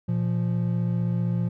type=tone pair together; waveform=triangle; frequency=118.37 / 173.8 Hz; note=A#2 / F3; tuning=+27 / -8 cents; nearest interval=perfect fifth; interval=665 cents; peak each=-23 dBFS; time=0.08-1.49 s; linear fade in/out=10 ms; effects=none